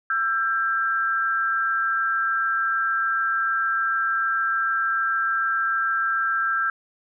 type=tone pair together; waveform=sine; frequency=1338.7 / 1592 Hz; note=E6 / G6; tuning=+26 / +26 cents; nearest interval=minor third; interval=300 cents; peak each=-23 dBFS; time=0.1-6.7 s; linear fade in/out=2 ms; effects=none